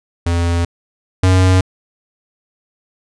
square tone pair in turn, 85.5 / 92.85 Hz, F2 / F#2, -36 / +7 cents, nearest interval minor second, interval 143 cents, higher second, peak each -14 / -9 dBFS, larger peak second, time 0.26-0.65 / 1.23-1.61 s, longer first, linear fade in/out 5 ms, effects resampled to 22050 Hz

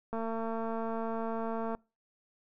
click train, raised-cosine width 1 ms, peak -23 dBFS, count 367, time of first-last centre 0.13-1.749 s, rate 226 Hz, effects noise-tail reverb RT60 0.3 s tail -25 dB re dry

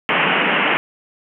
white band-pass noise, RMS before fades -17 dBFS, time 0.09-0.77 s, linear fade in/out 0 ms, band 150 to 3000 Hz, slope 96 dB/octave, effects none

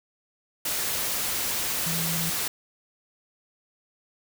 sine tone in noise, 165.3 Hz, E3, 5 cents sharp, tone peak -30 dBFS, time 1.86-2.3 s, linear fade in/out 5 ms, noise white, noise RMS -28 dBFS, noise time 0.65-2.48 s, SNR -5 dB, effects none

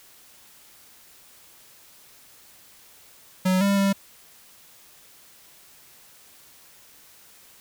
square tone with pitch steps, 185.6 / 198.9 / 197 Hz, F#3 / G3 / G3, +6 / +25 / +9 cents, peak -19 dBFS, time 3.45-3.93 s, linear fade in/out 10 ms, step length 160 ms, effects white hiss -52 dBFS RMS until 7.6 s

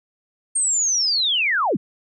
sine linear sweep, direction down, 8670 to 123.2 Hz, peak -17 dBFS, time 0.55-1.77 s, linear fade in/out 10 ms, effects none

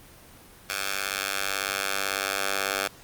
10% pulse tone with high-pass filter sweep, 98.1 Hz, G2, 2 cents sharp, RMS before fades -29 dBFS, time 0.69-2.88 s, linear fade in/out 10 ms, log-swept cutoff 1600 to 890 Hz, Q 0.71, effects pink hiss -50 dBFS RMS until 3.03 s + Opus 24 kbps

